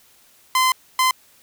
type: tone bursts at uneven times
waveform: sawtooth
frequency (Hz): 1031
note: C6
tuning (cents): -26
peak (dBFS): -11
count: 2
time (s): 0.55-0.72 / 0.99-1.11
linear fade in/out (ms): 2
effects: white hiss -54 dBFS RMS until 1.42 s